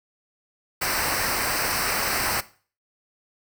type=noise with comb filter; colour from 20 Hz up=pink; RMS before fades=-25 dBFS; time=0.81-2.41 s; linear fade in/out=10 ms; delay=0.29 ms; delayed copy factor=-0.75; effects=noise-tail reverb RT60 0.4 s tail -17 dB re dry